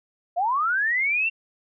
sine linear sweep, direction up, 659.3 to 2749 Hz, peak -20 dBFS, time 0.36-1.3 s, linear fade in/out 20 ms, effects none

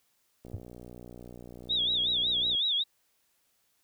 click train, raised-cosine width 2 ms, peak -33 dBFS, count 128, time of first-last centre 0.45-2.549 s, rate 60.5 Hz
sine tone with exponential decay, 98 Hz, G2, in tune, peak -27 dBFS, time 0.54-0.62 s, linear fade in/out 0 ms, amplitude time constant 17 ms
sine tone with vibrato, 3564 Hz, A7, 22 cents sharp, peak -25 dBFS, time 1.69-2.84 s, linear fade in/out 20 ms, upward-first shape sine, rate 5.4 Hz, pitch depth 150 cents each way
effects white hiss -72 dBFS RMS until 3.83 s

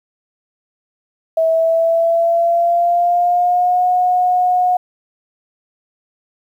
sine tone with pitch glide, 650 to 725.4 Hz, E5 to F#5, -24 to -34 cents, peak -11 dBFS, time 1.37-4.77 s, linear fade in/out 5 ms, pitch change +190 cents, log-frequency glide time 1.48-3.85 s, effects 8-bit

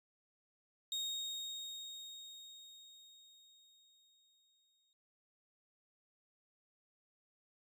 35% pulse tone with exponential decay, 3729 Hz, A#7, in tune, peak -34 dBFS, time 0.92-4.93 s, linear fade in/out 1 ms, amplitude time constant 870 ms, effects resampled to 32000 Hz

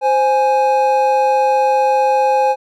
triangle tone pair together, 523.3 / 831.8 Hz, C5 / G#5, 0 / +2 cents, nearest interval minor sixth, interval 802 cents, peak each -13 / -11 dBFS, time 0.01-2.56 s, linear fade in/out 50 ms, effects none

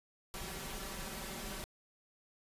pink noise with comb filter, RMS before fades -43 dBFS, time 0.34-1.64 s, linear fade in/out 0 ms, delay 5.2 ms, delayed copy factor +0.75, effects resampled to 32000 Hz

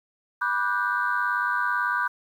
sine chord, G major seventh, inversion first, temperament just, 980 / 1176 / 1470 / 1568 Hz, B5 / D6 / F#6 / G6, -14 / +2 / -12 / 0 cents, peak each -28 / -28 / -27 / -27 dBFS, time 0.41-2.08 s, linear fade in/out 10 ms, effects tanh soft clip ceiling -13 dBFS + 9-bit

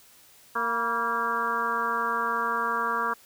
harmonic tone with a mistuned harmonic, 231.4 Hz, A#3, 13 cents flat, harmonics 1 / 2 / 3 / 4 / 5 / 6 / 7, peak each -40 / -35 / -40 / -31 / -28 / -31 / -33 dBFS, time 0.55-3.14 s, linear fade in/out 10 ms, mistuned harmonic 4, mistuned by +64 cents, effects white hiss -55 dBFS RMS until 3.25 s

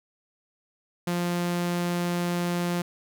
sawtooth tone, 174.8 Hz, F3, 2 cents sharp, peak -21 dBFS, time 1.07-2.82 s, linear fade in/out 5 ms, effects none

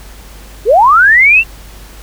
sine linear sweep, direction up, 370 to 2769 Hz, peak -3 dBFS, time 0.65-1.44 s, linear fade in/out 50 ms, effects added 50 Hz sine -32 dBFS peak until 2.02 s + pink hiss -37 dBFS RMS until 2.02 s

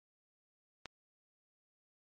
click, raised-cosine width 0.2 ms, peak -24 dBFS, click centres 0.857 s, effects low-pass 6000 Hz 12 dB/octave + MP3 64 kbps

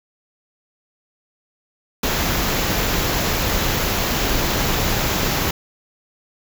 pink band-stop noise, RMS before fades -20 dBFS, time 2.03-5.51 s, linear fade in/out 5 ms, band 7500 to 11000 Hz, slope 96 dB/octave, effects none

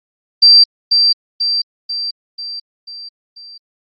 sine tone with echo, 4699 Hz, D8, in tune, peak -3 dBFS, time 0.42-0.64 s, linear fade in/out 10 ms, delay 490 ms, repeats 6, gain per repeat -5 dB, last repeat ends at 3.58 s, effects Opus 48 kbps

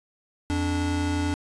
square tone pair together, 86.4 / 290.6 Hz, F2 / D4, -18 / -18 cents, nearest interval octave + major sixth, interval 2100 cents, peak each -27 dBFS, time 0.5-1.34 s, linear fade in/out 0 ms, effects resampled to 22050 Hz

